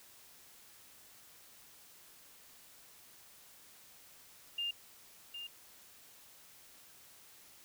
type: tone with echo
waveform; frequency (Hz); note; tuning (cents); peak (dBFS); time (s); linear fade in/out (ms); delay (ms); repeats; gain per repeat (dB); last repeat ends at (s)
sine; 2808; F7; +9; -34; 4.58-4.71; 5; 760; 1; -8; 5.47
effects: white hiss -59 dBFS RMS until 7.64 s